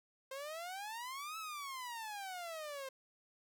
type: exponential two-way sweep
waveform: sawtooth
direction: up then down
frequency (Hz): 523.3 to 1318.5 to 523.3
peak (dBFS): -39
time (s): 0.31-2.89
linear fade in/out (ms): 5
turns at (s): 1.38
effects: none